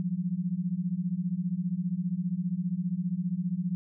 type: beating tone pair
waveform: sine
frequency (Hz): 170 / 185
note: F3 / F#3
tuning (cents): -46 / 0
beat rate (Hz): 15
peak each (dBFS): -31 / -30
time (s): 0-3.75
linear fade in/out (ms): 0
effects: none